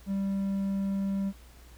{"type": "tone", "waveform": "triangle", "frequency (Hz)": 196, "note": "G3", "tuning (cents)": 0, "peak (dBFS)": -25, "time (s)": [0.06, 1.33], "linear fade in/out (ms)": 50, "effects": ["added 60 Hz sine -50 dBFS peak until 1.77 s", "pink hiss -57 dBFS RMS until 1.77 s"]}